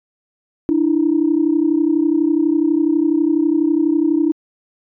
sine tone pair together, 297.5 / 329.6 Hz, D4 / E4, +22 / 0 cents, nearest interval major second, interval 178 cents, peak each -15 dBFS, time 0.69-4.32 s, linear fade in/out 0 ms, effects tanh soft clip ceiling -5 dBFS

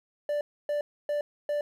triangle tone bursts, 587.3 Hz, D5, in tune, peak -24 dBFS, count 4, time 0.29-1.61 s, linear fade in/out 2 ms, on 120 ms, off 280 ms, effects 10-bit

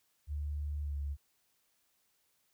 sine tone with pitch glide, 73.42 to 71.21 Hz, D2 to C#2, 0 to +47 cents, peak -34 dBFS, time 0.27-1.17 s, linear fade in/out 50 ms, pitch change -53 cents, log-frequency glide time 0.82-0.96 s, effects white hiss -75 dBFS RMS until 2.53 s

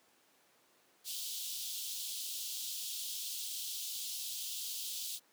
pink high-pass noise, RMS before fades -41 dBFS, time 1.04-5.2 s, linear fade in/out 50 ms, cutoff 3100 Hz, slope 48 dB/octave, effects pink hiss -68 dBFS RMS until 5.32 s + high-pass 300 Hz 12 dB/octave

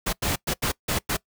pink noise bursts at uneven times, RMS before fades -25 dBFS, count 6, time 0.06-0.13 / 0.22-0.36 / 0.47-0.54 / 0.62-0.72 / 0.88-0.99 / 1.09-1.17 s, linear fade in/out 10 ms, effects noise-tail reverb RT60 0.1 s tail -22 dB re dry

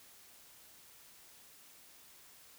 silence, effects white hiss -59 dBFS RMS until 2.58 s

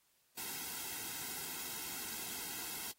white noise with comb filter, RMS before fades -43 dBFS, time 0.37-2.92 s, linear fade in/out 10 ms, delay 1.7 ms, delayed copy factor -0.7, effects white hiss -74 dBFS RMS until 2.98 s + AAC 48 kbps

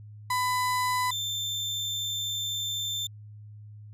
35% pulse tone pair in turn, 1000 / 3564 Hz, B5 / A7, +21 / +22 cents, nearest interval octave + minor seventh, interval 2201 cents, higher second, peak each -23 / -27 dBFS, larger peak first, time 0.3-1.11 / 1.11-3.07 s, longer second, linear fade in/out 5 ms, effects added 105 Hz sine -43 dBFS peak until 3.93 s + resampled to 32000 Hz

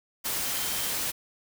sine tone in noise, 3136 Hz, G7, in tune, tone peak -41 dBFS, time 0.44-0.91 s, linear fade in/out 20 ms, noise white, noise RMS -30 dBFS, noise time 0.24-1.12 s, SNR -14 dB, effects none

